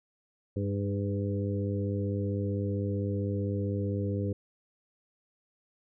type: harmonic tone with a mistuned harmonic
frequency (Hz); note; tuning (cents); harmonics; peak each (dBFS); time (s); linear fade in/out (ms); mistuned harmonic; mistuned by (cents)
100; G2; +35; 1 / 2 / 3 / 4 / 5; -30 / -35 / -37 / -38 / -38; 0.56-4.33; 5; 4; +19
effects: none